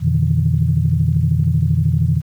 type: tone cluster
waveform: sine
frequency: 87.7 / 122.7 / 148.5 / 161.3 Hz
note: F2 / B2 / D3 / E3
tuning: +8 / -11 / +20 / -37 cents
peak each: -18 dBFS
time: 0-2.22 s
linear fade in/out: 50 ms
effects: tanh soft clip ceiling -2 dBFS + 8-bit